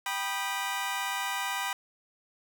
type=chord; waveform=20% pulse; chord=G augmented; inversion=none; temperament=just; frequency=784 / 980 / 1225 Hz; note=G5 / B5 / D#6; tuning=0 / -14 / -27 cents; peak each=-30 / -28 / -32 dBFS; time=0.06-1.73 s; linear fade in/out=2 ms; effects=none